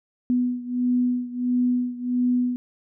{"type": "beating tone pair", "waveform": "sine", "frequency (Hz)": [246.9, 248.4], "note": ["B3", "B3"], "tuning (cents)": [0, 10], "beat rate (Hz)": 1.5, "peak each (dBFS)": [-22, -25], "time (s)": [0.3, 2.56], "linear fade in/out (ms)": 0, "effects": []}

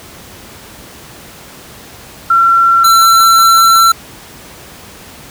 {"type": "tone pair in turn", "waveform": ["sine", "square"], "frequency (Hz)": [1359, 1347.3], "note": ["F6", "E6"], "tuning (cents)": [-48, 37], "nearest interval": "unison", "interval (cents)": 15, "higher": "first", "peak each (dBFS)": -5, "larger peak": "neither", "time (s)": [[2.3, 2.84], [2.84, 3.92]], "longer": "second", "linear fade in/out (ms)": 5, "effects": ["pink hiss -34 dBFS RMS until 5.3 s", "high-pass 60 Hz 12 dB/octave"]}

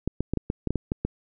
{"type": "clicks", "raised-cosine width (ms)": 3, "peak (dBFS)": -12, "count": 10, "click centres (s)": [0.076, 0.206, 0.336, 0.373, 0.501, 0.673, 0.706, 0.757, 0.919, 1.05], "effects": []}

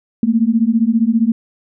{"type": "beating tone pair", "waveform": "sine", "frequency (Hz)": [220, 235], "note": ["A3", "A#3"], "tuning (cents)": [0, 14], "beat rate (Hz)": 15, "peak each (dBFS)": -14, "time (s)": [0.23, 1.32], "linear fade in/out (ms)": 2, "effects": []}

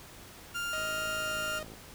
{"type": "tone", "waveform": "30% pulse", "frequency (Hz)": 1400, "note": "F6", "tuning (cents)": 4, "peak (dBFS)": -30, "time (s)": [0.54, 1.6], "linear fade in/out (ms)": 20}
{"type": "tone with pitch glide", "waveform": "sawtooth", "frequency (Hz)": [626, 619.2], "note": ["D#5", "D#5"], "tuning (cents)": [10, -9], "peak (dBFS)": -34, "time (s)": [0.73, 1.63], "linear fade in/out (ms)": 2, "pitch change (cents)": -19, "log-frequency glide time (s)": [1.11, 1.44]}
{"type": "click train", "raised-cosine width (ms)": 2, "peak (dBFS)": -35, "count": 53, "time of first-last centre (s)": [0.78, 1.738], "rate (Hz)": 54.3}
{"effects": ["pink hiss -50 dBFS RMS until 1.94 s"]}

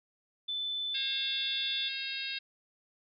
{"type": "tone with pitch glide", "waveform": "sine", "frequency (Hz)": [3514, 3482], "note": ["A7", "A7"], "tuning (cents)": [-3, -19], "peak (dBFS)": -32, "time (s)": [0.48, 1.89], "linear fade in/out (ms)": 10, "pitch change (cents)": -16, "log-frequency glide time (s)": [0.97, 1.32]}
{"type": "harmonic tone", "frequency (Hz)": 538, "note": "C5", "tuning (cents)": 48, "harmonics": [3, 4, 5, 6, 7, 8, 9], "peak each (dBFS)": [-45, -46, -39, -44, -39, -45, -44], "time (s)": [0.94, 2.39], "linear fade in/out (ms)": 10}
{"effects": []}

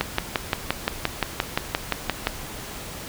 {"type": "click train", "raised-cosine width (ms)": 0.3, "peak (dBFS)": -4, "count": 14, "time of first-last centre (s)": [0.01, 2.271], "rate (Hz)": 5.75, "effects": ["pink hiss -36 dBFS RMS until 3.08 s"]}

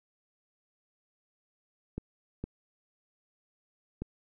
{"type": "clicks", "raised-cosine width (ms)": 3, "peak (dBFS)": -22, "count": 3, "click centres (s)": [1.98, 2.44, 4.02], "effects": []}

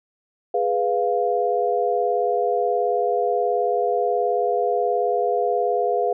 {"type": "chord", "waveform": "sine", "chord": "F diminished", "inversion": "first", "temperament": "equal", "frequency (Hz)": [415.3, 493.9, 698.5], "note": ["Ab4", "Cb5", "F5"], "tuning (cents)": [0, 0, 0], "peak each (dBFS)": [-23, -23, -22], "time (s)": [0.54, 6.13], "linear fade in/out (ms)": 5, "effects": []}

